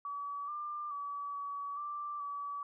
sine tone with pitch steps, 1142 / 1192 / 1144 / 1137 / 1175 / 1145 Hz, D6 / D6 / D6 / C#6 / D6 / D6, -49 / +25 / -46 / +44 / +1 / -44 cents, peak -37 dBFS, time 0.05-2.63 s, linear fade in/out 2 ms, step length 430 ms, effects none

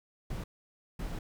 brown noise bursts at uneven times, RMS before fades -37 dBFS, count 2, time 0.3-0.44 / 0.99-1.19 s, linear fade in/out 5 ms, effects none

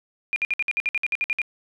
sine tone bursts, 2418 Hz, D7, 50 cents sharp, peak -20 dBFS, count 13, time 0.33-1.417 s, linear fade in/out 0 ms, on 31 ms, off 57 ms, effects none

